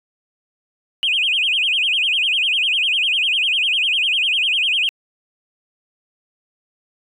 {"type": "tone with vibrato", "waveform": "sine", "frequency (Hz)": 2828, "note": "F7", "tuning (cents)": 21, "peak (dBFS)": -14, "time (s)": [1.03, 4.89], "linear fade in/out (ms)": 0, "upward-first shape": "sine", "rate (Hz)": 10, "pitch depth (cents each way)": 250, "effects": ["tanh soft clip ceiling -11 dBFS"]}